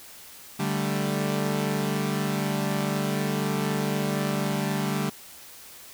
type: chord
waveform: sawtooth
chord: D suspended fourth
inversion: none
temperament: equal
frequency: 146.83 / 196 / 220 Hz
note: D3 / G3 / A3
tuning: 0 / 0 / 0 cents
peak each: -25 / -24 / -27 dBFS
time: 0.59-5.1 s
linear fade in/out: 10 ms
effects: white hiss -46 dBFS RMS until 5.93 s